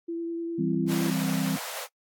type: tone with vibrato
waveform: sine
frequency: 335.4 Hz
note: E4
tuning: 30 cents sharp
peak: -29 dBFS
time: 0.08-1.11 s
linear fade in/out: 10 ms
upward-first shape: sine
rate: 10 Hz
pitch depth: 11 cents each way
type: chord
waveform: sine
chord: C major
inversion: first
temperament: equal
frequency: 164.81 / 196 / 261.6 Hz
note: E3 / G3 / C4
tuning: 0 / 0 / 0 cents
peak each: -29 dBFS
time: 0.58-1.57 s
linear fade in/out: 10 ms
type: high-pass noise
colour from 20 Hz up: pink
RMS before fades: -36 dBFS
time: 0.87-1.88 s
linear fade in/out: 50 ms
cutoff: 460 Hz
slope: 96 dB/octave
effects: noise-tail reverb RT60 0.1 s tail -23 dB re dry + AAC 64 kbps